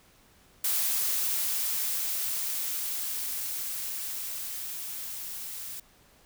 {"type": "noise with level ramp", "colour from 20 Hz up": "blue", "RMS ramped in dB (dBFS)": [-27, -39], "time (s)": [0.64, 5.8], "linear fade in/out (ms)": 5, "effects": ["pink hiss -60 dBFS RMS until 6.25 s"]}